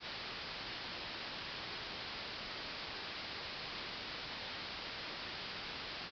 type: low-pass noise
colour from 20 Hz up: white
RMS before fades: -45 dBFS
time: 0-6.11 s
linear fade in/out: 50 ms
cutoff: 5100 Hz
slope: 96 dB/octave
effects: none